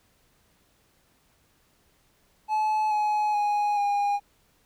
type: tone with pitch steps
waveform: triangle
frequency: 860 / 844.2 / 828.8 / 813.6 Hz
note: A5 / G#5 / G#5 / G#5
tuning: -40 / +28 / -4 / -36 cents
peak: -20 dBFS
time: 2.48-4.2 s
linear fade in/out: 50 ms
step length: 430 ms
effects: pink hiss -65 dBFS RMS until 4.65 s